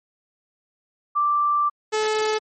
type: tone pair in turn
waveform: sine / sawtooth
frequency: 1174.7 / 431.7 Hz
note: D6 / A4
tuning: 0 / -33 cents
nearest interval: octave + perfect fourth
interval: 1733 cents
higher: first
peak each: -17 / -16 dBFS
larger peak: second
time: 1.15-1.7 / 1.92-2.39 s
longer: first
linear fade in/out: 20 ms
effects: MP3 32 kbps